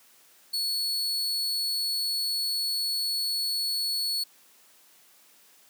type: tone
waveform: 40% pulse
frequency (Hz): 4404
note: C#8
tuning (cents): -12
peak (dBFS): -25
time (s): 0.53-4.24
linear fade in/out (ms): 10
effects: white hiss -58 dBFS RMS until 5.69 s + high-pass 200 Hz 12 dB/octave